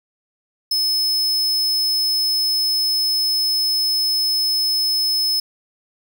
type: tone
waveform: 45% pulse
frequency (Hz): 5200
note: E8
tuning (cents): -24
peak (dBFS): -17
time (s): 0.71-5.4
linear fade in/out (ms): 5
effects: none